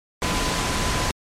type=tone in noise; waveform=sine; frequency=1008 Hz; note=B5; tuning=35 cents sharp; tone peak=-31 dBFS; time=0.22-1.11 s; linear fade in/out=0 ms; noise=pink; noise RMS=-23 dBFS; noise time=0.22-1.11 s; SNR=-11 dB; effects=low-pass 8000 Hz 12 dB/octave + MP3 64 kbps